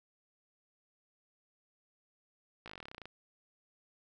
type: slowing click train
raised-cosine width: 0.3 ms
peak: -30 dBFS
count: 16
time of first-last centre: 2.66-3.056 s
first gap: 17 ms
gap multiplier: 1.06
effects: none